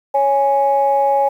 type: tone pair together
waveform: sine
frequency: 554.4 / 830.6 Hz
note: C#5 / G#5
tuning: 0 / 0 cents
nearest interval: perfect fifth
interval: 700 cents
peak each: -15 / -13 dBFS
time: 0.14-1.29 s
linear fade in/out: 10 ms
effects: tanh soft clip ceiling -5 dBFS + 8-bit